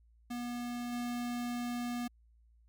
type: tone with level steps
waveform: square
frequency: 241.7 Hz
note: B3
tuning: 37 cents flat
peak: -37 / -35 dBFS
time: 0.3-2.08 s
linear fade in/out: 10 ms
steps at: 0.92 s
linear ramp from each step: 10 ms
effects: added 57 Hz sine -61 dBFS peak until 2.68 s + MP3 96 kbps